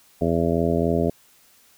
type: harmonic tone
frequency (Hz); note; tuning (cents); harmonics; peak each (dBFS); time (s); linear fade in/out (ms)
83.6; E2; +25; 1 / 2 / 3 / 4 / 5 / 6 / 7 / 8; -28 / -25 / -25 / -28 / -25 / -31 / -28 / -28; 0.21-1.1; 5
effects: white hiss -56 dBFS RMS until 1.77 s